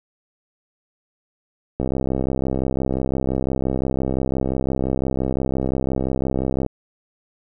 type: click train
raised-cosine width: 2 ms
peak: -9 dBFS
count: 321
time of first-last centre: 1.8-6.663 s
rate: 65.8 Hz
effects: none